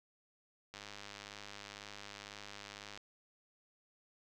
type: click train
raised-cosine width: 0.2 ms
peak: -30 dBFS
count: 229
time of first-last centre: 0.74-2.975 s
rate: 102 Hz
effects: none